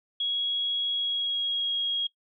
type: tone with pitch glide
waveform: sine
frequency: 3322 to 3284 Hz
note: G#7 to G#7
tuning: 0 to -20 cents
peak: -25 dBFS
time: 0.2-2.07 s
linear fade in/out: 5 ms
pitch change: -20 cents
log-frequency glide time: 0.91-1.74 s
effects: noise-tail reverb RT60 0.1 s tail -20 dB re dry